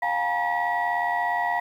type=tone cluster; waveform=sine; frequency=707 / 798 / 877 / 954 / 1933 Hz; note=F5 / G5 / A5 / A#5 / B6; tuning=+21 / +31 / -6 / +40 / -38 cents; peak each=-26 / -31 / -31 / -27 / -27 dBFS; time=0.02-1.6 s; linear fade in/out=5 ms; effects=tanh soft clip ceiling -15 dBFS + 9-bit